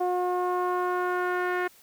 sawtooth tone with low-pass filter sweep, 360 Hz, F#4, 47 cents flat, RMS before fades -27 dBFS, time 0-1.68 s, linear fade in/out 10 ms, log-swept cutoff 800 to 1800 Hz, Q 2.8, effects white hiss -56 dBFS RMS until 1.82 s

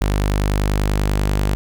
sawtooth tone, 50.2 Hz, G1, 42 cents sharp, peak -12 dBFS, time 0.01-1.55 s, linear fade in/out 0 ms, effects none

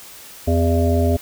harmonic tone with a mistuned harmonic, 84.6 Hz, E2, 45 cents sharp, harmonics 1 / 3 / 5 / 7 / 8, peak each -16 / -21 / -23 / -24 / -25 dBFS, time 0.47-1.17 s, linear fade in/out 10 ms, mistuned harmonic 5, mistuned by -67 cents, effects white hiss -40 dBFS RMS until 1.21 s

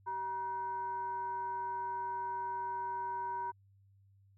sine tone with frequency modulation, 953 Hz, A#5, 38 cents sharp, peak -35 dBFS, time 0.06-3.52 s, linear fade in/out 20 ms, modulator 568 Hz, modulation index 0.37, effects added 98 Hz sine -62 dBFS peak until 4.37 s

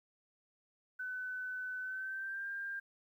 sine tone with pitch glide, 1507 to 1596.6 Hz, F#6 to G6, +31 to +31 cents, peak -38 dBFS, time 0.99-2.8 s, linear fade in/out 10 ms, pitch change +100 cents, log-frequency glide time 1.8-2.47 s, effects 12-bit

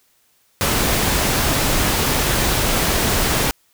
pink noise, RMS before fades -18 dBFS, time 0.61-3.51 s, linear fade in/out 0 ms, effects white hiss -60 dBFS RMS until 3.73 s

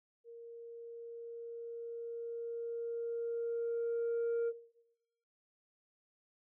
sine tone with level ramp, 466.2 Hz, A#4, in tune, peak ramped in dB -48 to -28 dBFS, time 0.24-4.53 s, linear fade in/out 50 ms, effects noise-tail reverb RT60 0.9 s tail -18 dB re dry + tanh soft clip ceiling -30 dBFS

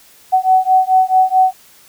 sine beating tone pair, 748 / 752.6 Hz, F#5 / F#5, +19 / +29 cents, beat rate 4.6 Hz, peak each -12 dBFS, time 0.32-1.53 s, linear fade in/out 20 ms, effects white hiss -46 dBFS RMS until 1.88 s

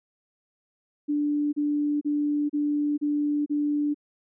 sine tone bursts, 293.7 Hz, D4, in tune, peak -22 dBFS, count 6, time 1.08-3.945 s, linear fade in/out 20 ms, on 450 ms, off 33 ms, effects none

